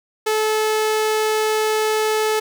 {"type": "tone", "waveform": "sawtooth", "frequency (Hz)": 433, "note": "A4", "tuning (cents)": -28, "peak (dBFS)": -13, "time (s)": [0.26, 2.4], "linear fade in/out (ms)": 10, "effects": []}